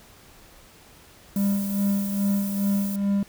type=noise; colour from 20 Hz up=violet; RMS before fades=-36 dBFS; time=1.36-2.96 s; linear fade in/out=2 ms
type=tone with tremolo; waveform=triangle; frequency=199.9 Hz; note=G3; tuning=34 cents sharp; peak=-17 dBFS; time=1.36-3.23 s; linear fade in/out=2 ms; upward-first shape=sine; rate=2.4 Hz; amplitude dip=55%
effects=pink hiss -51 dBFS RMS until 3.28 s